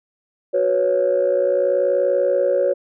sine chord, F# suspended fourth, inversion none, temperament equal, 370 / 493.9 / 554.4 Hz, F#4 / B4 / C#5, 0 / 0 / 0 cents, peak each -22 / -20 / -16 dBFS, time 0.53-2.74 s, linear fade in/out 20 ms, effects tanh soft clip ceiling -9 dBFS

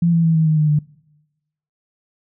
sine tone with pitch steps, 170.3 / 166.6 / 162.99 / 159.45 / 155.99 / 152.6 / 149.29 Hz, F3 / E3 / E3 / D#3 / D#3 / D#3 / D3, -43 / +19 / -19 / +43 / +5 / -33 / +29 cents, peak -12 dBFS, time 0.02-0.79 s, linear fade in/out 5 ms, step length 110 ms, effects noise-tail reverb RT60 1.0 s tail -24 dB re dry

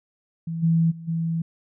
sine tone with level steps, 164.81 Hz, E3, in tune, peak -26 / -16 / -35 / -22 dBFS, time 0.47-1.42 s, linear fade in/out 5 ms, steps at 0.62 / 0.9 / 1.07 s, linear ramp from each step 20 ms, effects none

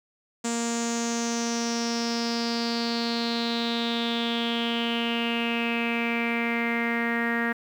sawtooth tone with low-pass filter sweep, 233.6 Hz, A#3, 4 cents sharp, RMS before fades -27 dBFS, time 0.44-7.53 s, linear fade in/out 10 ms, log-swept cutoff 7400 to 1800 Hz, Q 7, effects 9-bit

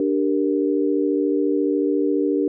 sine chord, G minor, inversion second, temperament equal, 293.7 / 392 / 466.2 Hz, D4 / G4 / Bb4, 0 / 0 / 0 cents, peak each -20 / -22 / -24 dBFS, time 0-2.48 s, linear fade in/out 2 ms, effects none

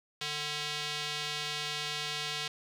square tone with band-pass filter, 149.2 Hz, D3, 28 cents sharp, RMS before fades -36 dBFS, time 0.21-2.48 s, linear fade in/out 5 ms, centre 3700 Hz, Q 1.6, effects none

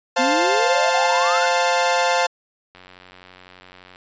sawtooth chord, F major, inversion second, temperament equal with one note detuned, 523.3 / 700.9 / 880 Hz, C5 / F5 / A5, 0 / +6 / 0 cents, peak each -17 dBFS, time 0.16-2.27 s, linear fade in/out 10 ms
sine exponential sweep, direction up, 243.2 to 1541 Hz, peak -22 dBFS, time 0.18-1.47 s, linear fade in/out 20 ms
click train, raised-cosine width 0.3 ms, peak -27 dBFS, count 112, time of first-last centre 2.75-3.959 s, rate 91.8 Hz
effects resampled to 16000 Hz

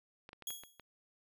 clicks, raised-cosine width 0.3 ms, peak -34 dBFS, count 6, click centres 0.291 / 0.331 / 0.423 / 0.505 / 0.636 / 0.797 s
10% pulse tone with exponential decay, 3322 Hz, G#7, in tune, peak -28 dBFS, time 0.47-0.81 s, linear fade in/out 2 ms, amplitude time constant 73 ms
effects none

